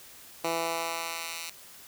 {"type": "tone with high-pass filter sweep", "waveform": "10% pulse", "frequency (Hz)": 166, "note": "E3", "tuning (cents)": 12, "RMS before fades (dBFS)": -33, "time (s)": [0.44, 1.5], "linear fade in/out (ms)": 5, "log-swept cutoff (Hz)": [340, 2900], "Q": 0.71, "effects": ["white hiss -50 dBFS RMS until 1.87 s"]}